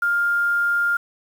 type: tone with quantisation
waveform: sine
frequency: 1404 Hz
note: F6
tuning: 9 cents sharp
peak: -17 dBFS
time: 0.02-0.97 s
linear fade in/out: 5 ms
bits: 7
effects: none